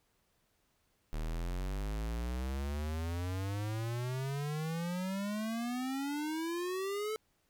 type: exponential sweep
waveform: square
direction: up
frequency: 37.87 to 440 Hz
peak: -35 dBFS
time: 1.13-7.16 s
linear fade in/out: 0 ms
effects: pink hiss -75 dBFS RMS until 7.49 s